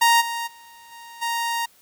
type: tone with level steps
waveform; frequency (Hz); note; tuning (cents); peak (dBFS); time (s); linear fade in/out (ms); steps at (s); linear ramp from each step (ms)
sawtooth; 932.3; A#5; 0; -10 / -22 / -41 / -36 / -19; 0.01-1.66; 10; 0.2 / 0.46 / 0.91 / 1.21; 20
effects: white hiss -56 dBFS RMS until 1.81 s